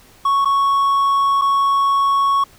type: tone with dropouts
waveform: triangle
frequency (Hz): 1108.7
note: C#6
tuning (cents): 0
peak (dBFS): -11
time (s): 0.25-2.44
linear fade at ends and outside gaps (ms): 5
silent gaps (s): 0.448-0.455 / 1.414-1.418
effects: pink hiss -48 dBFS RMS until 2.58 s